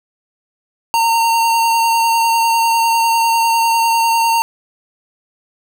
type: tone with vibrato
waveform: square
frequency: 917 Hz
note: A#5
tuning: 29 cents flat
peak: -12 dBFS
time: 0.94-4.42 s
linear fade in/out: 0 ms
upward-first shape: sine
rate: 10 Hz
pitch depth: 15 cents each way
effects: none